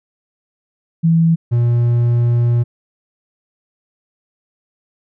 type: tone pair in turn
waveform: sine / triangle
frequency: 164.81 / 119.28 Hz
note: E3 / A#2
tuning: 0 / +40 cents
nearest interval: tritone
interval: 560 cents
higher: first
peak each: -9 dBFS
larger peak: neither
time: 1.03-1.36 / 1.51-2.64 s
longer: second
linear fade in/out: 20 ms
effects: none